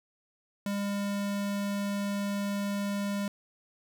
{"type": "tone", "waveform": "square", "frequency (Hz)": 201.5, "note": "G3", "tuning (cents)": 48, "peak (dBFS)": -30, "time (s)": [0.66, 3.28], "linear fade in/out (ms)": 2, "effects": ["12-bit"]}